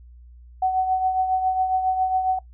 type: tone with tremolo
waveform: sine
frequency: 750 Hz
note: F#5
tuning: 23 cents sharp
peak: -16 dBFS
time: 0.62-2.39 s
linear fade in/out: 5 ms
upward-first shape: triangle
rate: 7.3 Hz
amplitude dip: 60%
effects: noise-tail reverb RT60 0.1 s tail -19 dB re dry + added 60 Hz sine -43 dBFS peak until 2.53 s